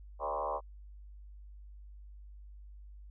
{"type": "tone with frequency modulation", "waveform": "sine", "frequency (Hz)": 801, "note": "G5", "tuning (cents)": 37, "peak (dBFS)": -32, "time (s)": [0.19, 0.61], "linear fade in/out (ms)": 50, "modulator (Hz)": 74.4, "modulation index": 4.2, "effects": ["added 50 Hz sine -48 dBFS peak until 3.1 s"]}